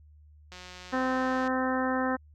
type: click train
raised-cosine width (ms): 0.2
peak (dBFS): -28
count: 174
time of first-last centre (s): 0.52-1.476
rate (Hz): 181
type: harmonic tone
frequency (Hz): 258.5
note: C4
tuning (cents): -21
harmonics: 1 / 2 / 3 / 4 / 5 / 6 / 7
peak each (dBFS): -29 / -32 / -34 / -35 / -36 / -37 / -37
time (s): 0.92-2.17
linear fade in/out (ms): 20
effects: added 75 Hz sine -52 dBFS peak until 2.34 s

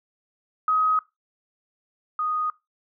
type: tone pair in turn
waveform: sine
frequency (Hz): 1263 / 1241.3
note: D#6 / D#6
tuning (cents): +26 / -4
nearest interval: unison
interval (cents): 30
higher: first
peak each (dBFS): -18 / -23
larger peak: first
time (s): 0.68-0.99 / 2.19-2.5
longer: neither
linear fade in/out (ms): 2
effects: noise-tail reverb RT60 0.2 s tail -19 dB re dry

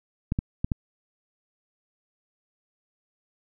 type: clicks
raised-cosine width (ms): 5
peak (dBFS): -12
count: 4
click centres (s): 0.321 / 0.389 / 0.645 / 0.718
effects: none

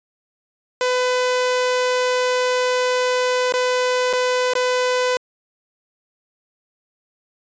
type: tone with dropouts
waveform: sawtooth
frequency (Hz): 502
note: B4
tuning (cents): +28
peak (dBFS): -13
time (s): 0.81-5.17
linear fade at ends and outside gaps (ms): 1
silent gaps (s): 3.523-3.538 / 4.13-4.134 / 4.536-4.553
effects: resampled to 16000 Hz

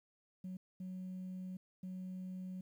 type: tone bursts at uneven times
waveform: sine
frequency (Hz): 185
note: F#3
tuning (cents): 0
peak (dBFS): -40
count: 3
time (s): 0.44-0.57 / 0.8-1.57 / 1.83-2.61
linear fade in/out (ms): 5
effects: tanh soft clip ceiling -40 dBFS + 12-bit

